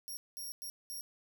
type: tone bursts at uneven times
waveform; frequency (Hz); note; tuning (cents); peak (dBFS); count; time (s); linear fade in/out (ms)
10% pulse; 5588; F8; 0; -35; 4; 0.08-0.17 / 0.37-0.52 / 0.62-0.7 / 0.9-1.01; 0
effects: none